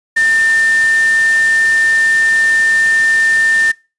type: tone in noise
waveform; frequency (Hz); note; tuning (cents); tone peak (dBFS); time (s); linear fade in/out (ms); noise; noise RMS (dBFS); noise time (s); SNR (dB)
sine; 1800; A6; +39; -9; 0.16-3.72; 10; white; -25; 0.16-3.72; +13
effects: noise-tail reverb RT60 0.3 s tail -24 dB re dry + resampled to 22050 Hz